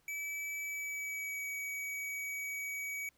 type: tone with pitch glide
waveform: square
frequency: 2300 to 2267 Hz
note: D7 to C#7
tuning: -37 to +38 cents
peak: -38 dBFS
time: 0.08-3.09 s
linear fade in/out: 2 ms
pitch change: -25 cents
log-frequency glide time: 0.6-1.47 s
effects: pink hiss -72 dBFS RMS until 3.17 s